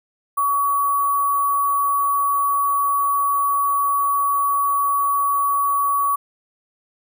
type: tone with sample-and-hold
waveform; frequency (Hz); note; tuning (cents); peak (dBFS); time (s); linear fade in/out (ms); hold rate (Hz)
sine; 1128; C#6; +30; -16; 0.37-6.16; 10; 11025
effects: none